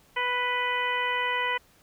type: harmonic tone with a mistuned harmonic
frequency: 493.9 Hz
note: B4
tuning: in tune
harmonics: 1 / 2 / 3 / 4 / 5 / 6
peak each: -35 / -29 / -35 / -29 / -35 / -35 dBFS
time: 0.16-1.58 s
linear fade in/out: 10 ms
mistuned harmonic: 6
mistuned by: +25 cents
effects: pink hiss -60 dBFS RMS until 1.82 s